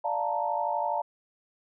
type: chord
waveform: sine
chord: Bb major seventh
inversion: first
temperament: equal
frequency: 587.3 / 698.5 / 880 / 932.3 Hz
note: D5 / F5 / A5 / Bb5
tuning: 0 / 0 / 0 / 0 cents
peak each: -33 / -32 / -30 / -32 dBFS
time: 0.04-1.02 s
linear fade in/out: 10 ms
effects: none